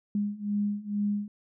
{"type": "beating tone pair", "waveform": "sine", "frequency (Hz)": [204.2, 206.4], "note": ["G#3", "G#3"], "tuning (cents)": [-29, -10], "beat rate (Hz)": 2.2, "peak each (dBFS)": [-31, -29], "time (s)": [0.15, 1.28], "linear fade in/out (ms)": 2, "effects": []}